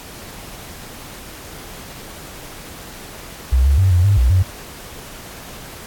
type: tone with pitch steps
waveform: sine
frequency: 64 / 69.7 / 94.9 / 88.4 / 100.6 / 61.4 / 92.4 Hz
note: C2 / C#2 / F#2 / F2 / G2 / B1 / F#2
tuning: -38 / +10 / +44 / +22 / +45 / -9 / -2 cents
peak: -10 dBFS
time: 3.52-4.43 s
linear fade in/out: 10 ms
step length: 130 ms
effects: pink hiss -36 dBFS RMS until 5.86 s + AAC 64 kbps